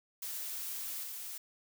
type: noise with level steps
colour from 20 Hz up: blue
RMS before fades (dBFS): -40 / -43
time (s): 0.22-1.38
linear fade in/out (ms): 5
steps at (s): 1.03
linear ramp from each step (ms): 10
effects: none